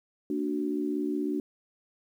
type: chord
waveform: sine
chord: Bb augmented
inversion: none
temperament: equal with one note detuned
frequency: 227.9 / 293.7 / 370 Hz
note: Bb3 / D4 / F#4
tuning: -39 / 0 / 0 cents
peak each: -35 / -29 / -33 dBFS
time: 0.3-1.4 s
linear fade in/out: 2 ms
effects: 10-bit